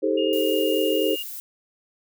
sine chord, A half-diminished seventh, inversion second, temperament just, 316.8 / 396 / 440 / 528 Hz, Eb4 / G4 / A4 / C5, +31 / +18 / 0 / +16 cents, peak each -25 dBFS, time 0.02-1.16 s, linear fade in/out 20 ms
sine tone, 2839 Hz, F7, 28 cents sharp, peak -29 dBFS, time 0.17-1.23 s, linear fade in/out 10 ms
violet noise, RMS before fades -35 dBFS, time 0.33-1.4 s, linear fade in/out 0 ms
effects none

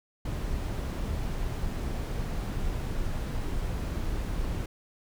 brown noise, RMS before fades -31 dBFS, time 0.25-4.66 s, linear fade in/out 5 ms, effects none

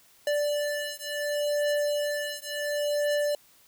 square beating tone pair, 586 / 586.7 Hz, D5 / D5, -4 / -2 cents, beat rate 0.7 Hz, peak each -30 dBFS, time 0.27-3.35 s, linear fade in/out 2 ms, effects white hiss -59 dBFS RMS until 3.67 s

